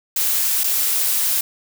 blue noise with dropouts, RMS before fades -19 dBFS, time 0.16-1.41 s, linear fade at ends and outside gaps 5 ms, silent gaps 0.636-0.64 s, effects none

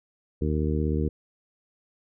harmonic tone, 76.5 Hz, D#2, 29 cents flat, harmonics 1 / 2 / 3 / 4 / 5 / 6, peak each -26 / -29 / -31 / -32 / -33 / -34 dBFS, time 0.41-1.09 s, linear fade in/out 10 ms, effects none

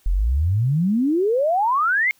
sine exponential sweep, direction up, 38.89 to 2183 Hz, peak -16 dBFS, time 0.06-2.11 s, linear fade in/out 0 ms, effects white hiss -59 dBFS RMS until 2.19 s

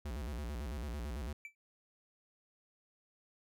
square tone with vibrato, 65.41 Hz, C2, in tune, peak -39 dBFS, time 0.05-1.33 s, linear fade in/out 5 ms, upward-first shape square, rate 9 Hz, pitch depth 210 cents each way
triangle tone with exponential decay, 2323 Hz, D7, 20 cents flat, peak -39 dBFS, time 1.45-1.55 s, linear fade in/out 1 ms, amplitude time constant 20 ms
effects none

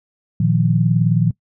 sine chord, Bb suspended fourth, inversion none, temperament just, 116.54 / 155.39 / 174.81 Hz, Bb2 / Eb3 / F3, 0 / -2 / +2 cents, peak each -17 dBFS, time 0.4-1.31 s, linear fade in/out 5 ms, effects noise-tail reverb RT60 0.1 s tail -22 dB re dry

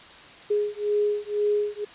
sine beating tone pair, 414.6 / 416.6 Hz, G#4 / G#4, -3 / +5 cents, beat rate 2 Hz, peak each -25 / -25 dBFS, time 0.5-1.85 s, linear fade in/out 10 ms, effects white hiss -46 dBFS RMS until 1.94 s + resampled to 8000 Hz

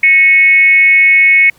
sine tone with frequency modulation, 2200 Hz, C#7, 14 cents flat, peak -4 dBFS, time 0.03-1.5 s, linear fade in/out 5 ms, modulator 315 Hz, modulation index 0.47, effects pink hiss -48 dBFS RMS until 1.58 s

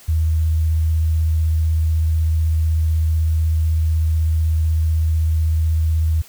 sine tone with vibrato, 79.7 Hz, D#2, 42 cents sharp, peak -14 dBFS, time 0.08-6.22 s, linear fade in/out 10 ms, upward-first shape sine, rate 16 Hz, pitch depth 18 cents each way, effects white hiss -45 dBFS RMS until 6.28 s

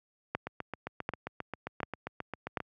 two click trains, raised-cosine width 0.5 ms, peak -21 / -15 dBFS, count 17 / 4, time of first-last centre 0.47-2.603 / 0.35-2.572 s, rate 7.5 / 1.35 Hz, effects high-pass 80 Hz 12 dB/octave

